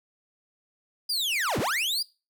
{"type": "linear two-way sweep", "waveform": "40% pulse", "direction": "down then up", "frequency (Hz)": [4978, 75.5, 4978], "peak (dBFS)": -24, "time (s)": [1.09, 2.03], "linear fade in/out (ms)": 10, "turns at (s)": 1.59, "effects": ["noise-tail reverb RT60 0.3 s tail -22 dB re dry"]}